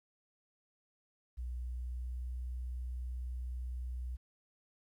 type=tone with pitch glide; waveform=sine; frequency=61.1 to 61.92 Hz; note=B1 to B1; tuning=-18 to +5 cents; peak=-37 dBFS; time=1.37-4.17 s; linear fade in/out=20 ms; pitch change=+23 cents; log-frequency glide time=1.5-2.29 s; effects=12-bit